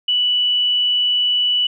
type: tone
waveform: sine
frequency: 2960 Hz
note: F#7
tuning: in tune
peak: -14 dBFS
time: 0.08-1.67 s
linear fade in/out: 5 ms
effects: none